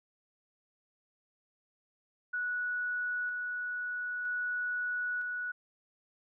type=tone with tremolo; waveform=sine; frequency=1470 Hz; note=F#6; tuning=12 cents flat; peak=-31 dBFS; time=2.33-5.52 s; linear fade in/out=10 ms; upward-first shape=square; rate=0.52 Hz; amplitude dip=25%; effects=none